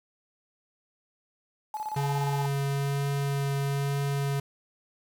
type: tone with tremolo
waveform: sine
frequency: 858 Hz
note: A5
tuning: 44 cents flat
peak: -29 dBFS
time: 1.74-2.46 s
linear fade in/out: 2 ms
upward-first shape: square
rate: 17 Hz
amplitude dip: 65%
type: tone with vibrato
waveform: square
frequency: 140 Hz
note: C#3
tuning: 18 cents sharp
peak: -27 dBFS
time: 1.96-4.4 s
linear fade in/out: 5 ms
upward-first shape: triangle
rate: 1.1 Hz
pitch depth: 9 cents each way
effects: 8-bit